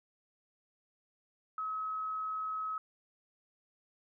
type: tone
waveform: sine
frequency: 1281 Hz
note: E6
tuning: 50 cents flat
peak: -34 dBFS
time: 1.58-2.78 s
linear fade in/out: 2 ms
effects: none